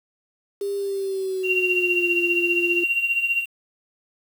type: tone with pitch glide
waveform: sine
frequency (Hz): 400 to 348.2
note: G4 to F4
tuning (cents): +35 to -5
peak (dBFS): -23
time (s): 0.61-2.84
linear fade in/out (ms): 5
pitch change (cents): -240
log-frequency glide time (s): 0.77-2.13
type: tone with tremolo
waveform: sine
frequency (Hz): 2758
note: F7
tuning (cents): -22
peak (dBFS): -16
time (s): 1.43-3.46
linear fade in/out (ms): 50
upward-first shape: triangle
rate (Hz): 15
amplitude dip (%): 75
effects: 7-bit